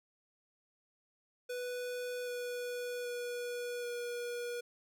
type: tone with pitch steps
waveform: square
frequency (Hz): 493.9 / 489.6 / 485.4 / 481.2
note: B4 / B4 / B4 / B4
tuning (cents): 0 / -15 / -30 / -45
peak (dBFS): -38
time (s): 1.49-4.61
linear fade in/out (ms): 10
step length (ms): 780
effects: none